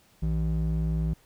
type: ring-modulated tone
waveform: triangle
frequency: 110 Hz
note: A2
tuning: in tune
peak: -19 dBFS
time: 0.22-1.14 s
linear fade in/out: 10 ms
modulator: 50.2 Hz
effects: pink hiss -61 dBFS RMS until 1.25 s